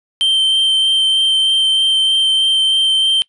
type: tone with vibrato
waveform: triangle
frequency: 3125 Hz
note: G7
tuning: 6 cents flat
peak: -9 dBFS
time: 0.21-3.22 s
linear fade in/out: 0 ms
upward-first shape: sine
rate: 3.2 Hz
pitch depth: 8 cents each way
effects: noise-tail reverb RT60 0.1 s tail -22 dB re dry + resampled to 24000 Hz